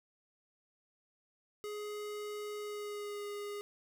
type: tone with pitch glide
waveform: square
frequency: 417.9 to 410.7 Hz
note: G#4 to G#4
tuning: +11 to -19 cents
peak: -40 dBFS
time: 1.64-3.61 s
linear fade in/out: 0 ms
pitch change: -30 cents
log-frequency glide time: 2.59-3.25 s
effects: none